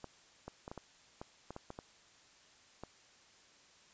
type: clicks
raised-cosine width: 1 ms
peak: -30 dBFS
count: 11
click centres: 0.043 / 0.48 / 0.679 / 0.715 / 0.777 / 1.215 / 1.506 / 1.564 / 1.704 / 1.789 / 2.836 s
effects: white hiss -63 dBFS RMS until 3.93 s + resampled to 16000 Hz